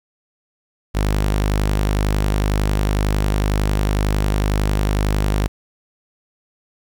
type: tone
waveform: sawtooth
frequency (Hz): 51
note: G#1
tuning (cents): -31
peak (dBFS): -12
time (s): 0.94-5.48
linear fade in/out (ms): 20
effects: 9-bit